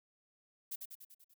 violet noise with echo, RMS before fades -41 dBFS, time 0.71-0.76 s, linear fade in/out 10 ms, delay 97 ms, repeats 6, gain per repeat -4 dB, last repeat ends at 1.342 s, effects none

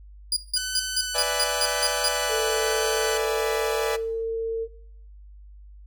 30% pulse tone bursts, 4859 Hz, D#8, 42 cents flat, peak -18 dBFS, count 9, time 0.32-2.085 s, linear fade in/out 2 ms, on 45 ms, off 170 ms
10% pulse tone with vibrato, 1502 Hz, F#6, 26 cents sharp, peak -19 dBFS, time 0.56-3.18 s, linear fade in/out 10 ms, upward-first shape sine, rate 0.98 Hz, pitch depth 14 cents each way
sawtooth chord, E dominant seventh, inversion second, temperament equal, 493.9 / 587.3 / 659.3 / 830.6 Hz, B4 / D5 / E5 / G#5, 0 / 0 / 0 / 0 cents, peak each -27 / -25 / -28 / -28 dBFS, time 1.14-3.97 s, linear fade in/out 20 ms
sine tone with pitch glide, 444.7 to 452.7 Hz, A4 to A4, +18 to +49 cents, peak -24 dBFS, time 2.28-4.68 s, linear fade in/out 50 ms, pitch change +31 cents, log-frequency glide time 3.15-4.19 s
effects noise-tail reverb RT60 0.6 s tail -17 dB re dry + added 50 Hz sine -43 dBFS peak until 5.86 s

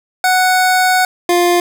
25% pulse tone pair in turn, 740 / 350.6 Hz, F#5 / F4, 0 / +7 cents, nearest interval octave + minor second, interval 1293 cents, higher first, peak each -6 dBFS, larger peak neither, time 0.24-1.05 / 1.29-1.6 s, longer first, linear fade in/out 2 ms, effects none

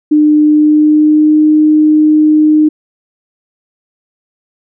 sine tone with pitch glide, 301.6 to 306.3 Hz, D4 to D#4, +46 to -27 cents, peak -4 dBFS, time 0.11-2.69 s, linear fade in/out 10 ms, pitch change +27 cents, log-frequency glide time 0.45-1.44 s, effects none

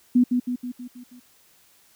sine tone with echo, 246.9 Hz, B3, in tune, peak -13 dBFS, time 0.15-0.24 s, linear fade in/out 10 ms, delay 160 ms, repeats 6, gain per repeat -5 dB, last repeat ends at 1.2 s, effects white hiss -58 dBFS RMS until 1.95 s

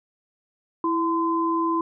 sine tone pair together, 330.3 / 1026 Hz, E4 / C6, +4 / -34 cents, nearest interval octave + minor sixth, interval 1962 cents, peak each -23 dBFS, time 0.84-1.81 s, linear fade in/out 2 ms, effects none

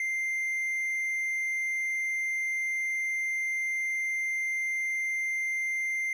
triangle tone, 2093 Hz, C7, in tune, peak -26 dBFS, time 0-6.13 s, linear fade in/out 2 ms, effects none

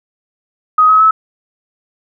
sine tone with pitch steps, 1255 / 1276.9 / 1299.3 Hz, D#6 / D#6 / E6, +15 / +44 / -25 cents, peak -5 dBFS, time 0.78-1.11 s, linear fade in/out 5 ms, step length 110 ms, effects none

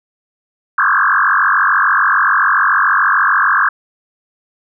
sine tone with frequency modulation, 1358 Hz, F6, 49 cents flat, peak -9 dBFS, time 0.78-3.69 s, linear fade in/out 5 ms, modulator 46.9 Hz, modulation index 6.7, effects none

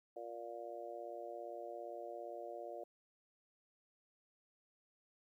harmonic tone, 117.5 Hz, A#2, 14 cents sharp, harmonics 3 / 4 / 5 / 6, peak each -52 / -51 / -48 / -50 dBFS, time 0.16-2.84 s, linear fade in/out 5 ms, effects 13-bit

